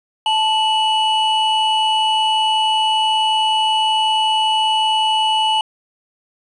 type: tone pair together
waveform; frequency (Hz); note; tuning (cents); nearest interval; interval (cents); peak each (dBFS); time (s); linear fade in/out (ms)
triangle; 874.7 / 2942; A5 / F#7; -10 / -11; octave + major sixth; 2099; -14 / -16; 0.26-5.61; 2
effects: resampled to 22050 Hz + 8-bit